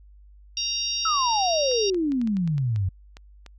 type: harmonic tone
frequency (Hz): 933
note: A#5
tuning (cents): +1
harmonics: 3 / 4 / 5 / 6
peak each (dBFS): -32 / -32 / -32 / -27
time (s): 0.57-1.9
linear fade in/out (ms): 2
type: exponential sweep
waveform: sine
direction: down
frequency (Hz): 1344 to 89.1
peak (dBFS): -21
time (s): 1.05-2.89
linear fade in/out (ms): 5
type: clicks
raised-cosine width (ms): 0.2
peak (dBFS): -26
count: 11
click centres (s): 1.715 / 1.945 / 2.12 / 2.215 / 2.274 / 2.369 / 2.476 / 2.581 / 2.761 / 3.169 / 3.463
effects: added 50 Hz sine -47 dBFS peak until 3.58 s